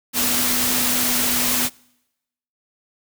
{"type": "tone in noise", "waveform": "sine", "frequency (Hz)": 246.9, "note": "B3", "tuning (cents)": 0, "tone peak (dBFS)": -28, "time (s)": [0.13, 1.7], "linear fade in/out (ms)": 50, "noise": "white", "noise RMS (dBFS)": -20, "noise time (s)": [0.13, 1.7], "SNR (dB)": -11, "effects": ["noise-tail reverb RT60 0.9 s tail -26 dB re dry"]}